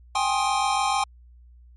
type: chord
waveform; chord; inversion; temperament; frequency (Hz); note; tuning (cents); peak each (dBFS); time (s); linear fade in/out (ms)
square; Ab major seventh; third; equal with one note detuned; 784 / 830.6 / 1061.1 / 1244.5; G5 / Ab5 / C6 / Eb6; 0 / 0 / +24 / 0; -26 / -27 / -27 / -31; 0.15-1.04; 5
effects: added 60 Hz sine -47 dBFS peak until 1.76 s + MP3 48 kbps